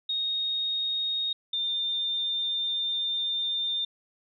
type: tone pair in turn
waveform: sine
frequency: 3729 / 3604 Hz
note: A#7 / A7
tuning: 0 / +41 cents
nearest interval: minor second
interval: 59 cents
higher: first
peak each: -26 dBFS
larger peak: neither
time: 0.09-1.33 / 1.53-3.85 s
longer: second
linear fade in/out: 5 ms
effects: none